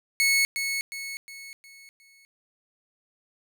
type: tone with echo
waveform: sawtooth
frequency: 2200 Hz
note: C#7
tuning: 14 cents flat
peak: -16 dBFS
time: 0.2-0.45 s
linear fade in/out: 0 ms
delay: 360 ms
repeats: 5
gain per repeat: -7 dB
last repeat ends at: 2.25 s
effects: none